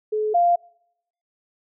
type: tone pair in turn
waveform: sine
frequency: 428.1 / 696 Hz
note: A4 / F5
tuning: -47 / -6 cents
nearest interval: minor sixth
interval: 841 cents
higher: second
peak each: -20 / -14 dBFS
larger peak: second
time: 0.12-0.34 / 0.34-0.56 s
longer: neither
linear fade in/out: 10 ms
effects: noise-tail reverb RT60 0.8 s tail -26 dB re dry